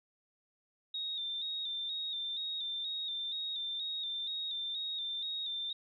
sine tone with vibrato, 3668 Hz, A#7, 29 cents flat, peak -35 dBFS, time 0.94-5.73 s, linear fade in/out 5 ms, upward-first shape square, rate 2.1 Hz, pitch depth 44 cents each way, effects none

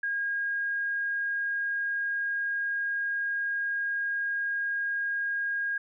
sine tone, 1628 Hz, G#6, 35 cents flat, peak -27 dBFS, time 0.03-5.78 s, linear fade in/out 5 ms, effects none

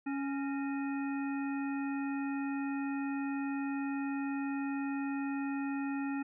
harmonic tone with a mistuned harmonic, 277.2 Hz, C#4, in tune, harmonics 1 / 3 / 5 / 7 / 9, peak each -33 / -44 / -47 / -48 / -49 dBFS, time 0.06-6.23 s, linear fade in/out 10 ms, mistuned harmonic 7, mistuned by -90 cents, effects none

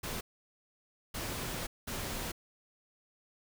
pink noise bursts at uneven times, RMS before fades -38 dBFS, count 3, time 0.03-0.21 / 1.14-1.67 / 1.87-2.32 s, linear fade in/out 10 ms, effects none

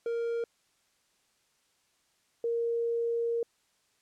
triangle / sine tone pair in turn, 466.2 / 466.2 Hz, A#4 / A#4, 0 / 0 cents, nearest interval unison, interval 0 cents, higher neither, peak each -27 dBFS, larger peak neither, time 0.06-0.44 / 2.44-3.43 s, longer second, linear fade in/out 2 ms, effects white hiss -71 dBFS RMS until 4.01 s + low-pass 9000 Hz 12 dB/octave

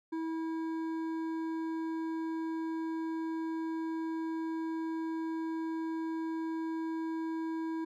sine tone with hard clipping, 324.2 Hz, E4, 29 cents flat, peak -35 dBFS, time 0.12-7.85 s, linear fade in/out 10 ms, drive 9 dB, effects none

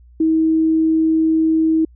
sine tone, 320 Hz, D#4, 49 cents sharp, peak -12 dBFS, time 0.2-1.85 s, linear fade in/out 5 ms, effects added 60 Hz sine -43 dBFS peak until 1.95 s

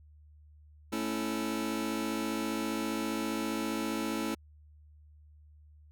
sawtooth chord, A major, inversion none, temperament just, 220 / 275 / 330 Hz, A3 / C#4 / E4, 0 / -14 / +2 cents, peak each -31 / -33 / -31 dBFS, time 0.92-4.35 s, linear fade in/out 10 ms, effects added 75 Hz sine -54 dBFS peak until 5.91 s

